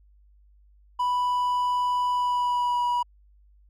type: tone with pitch glide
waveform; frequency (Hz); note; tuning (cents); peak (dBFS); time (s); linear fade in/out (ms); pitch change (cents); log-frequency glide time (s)
triangle; 987.8 to 972; B5 to B5; 0 to -28; -20; 0.99-3.03; 10; -28; 2.11-2.83
effects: added 50 Hz sine -54 dBFS peak until 3.69 s